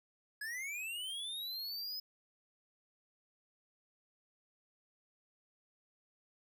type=linear sweep; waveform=square; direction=up; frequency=1661.2 to 5100 Hz; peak=-40 dBFS; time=0.41-2 s; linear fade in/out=5 ms; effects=none